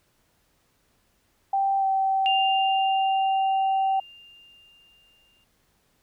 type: tone with pitch glide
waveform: sine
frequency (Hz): 783 to 772.2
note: G5 to G5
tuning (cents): -2 to -26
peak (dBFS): -20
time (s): 1.53-4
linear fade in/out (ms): 5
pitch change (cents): -24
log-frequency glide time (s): 1.79-1.85
type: tone with exponential decay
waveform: sine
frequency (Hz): 2798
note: F7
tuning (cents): +3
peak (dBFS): -22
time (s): 2.26-5.44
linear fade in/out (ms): 0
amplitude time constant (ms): 690
effects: pink hiss -67 dBFS RMS until 6.02 s